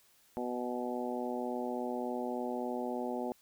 harmonic tone with a mistuned harmonic, 123.47 Hz, B2, in tune, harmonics 2 / 3 / 4 / 5 / 6 / 7, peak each -38 / -40 / -41 / -42 / -43 / -43 dBFS, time 0.37-3.32 s, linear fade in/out 0 ms, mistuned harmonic 7, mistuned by -17 cents, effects white hiss -66 dBFS RMS until 3.41 s

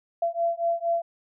sine beating tone pair, 676 / 680.3 Hz, E5 / F5, +43 / -46 cents, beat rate 4.3 Hz, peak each -26 dBFS, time 0.22-1.02 s, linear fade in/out 5 ms, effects none

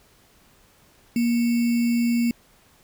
sine tone with sample-and-hold, 236 Hz, A#3, 22 cents sharp, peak -18 dBFS, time 1.16-2.31 s, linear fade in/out 2 ms, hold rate 2450 Hz, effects pink hiss -57 dBFS RMS until 2.83 s

